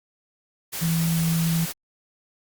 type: tone in noise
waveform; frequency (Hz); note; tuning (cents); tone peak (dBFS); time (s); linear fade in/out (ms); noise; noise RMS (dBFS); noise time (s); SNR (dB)
sine; 164.81; E3; 0; -20; 0.81-1.66; 20; white; -31; 0.72-1.73; +8
effects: Opus 48 kbps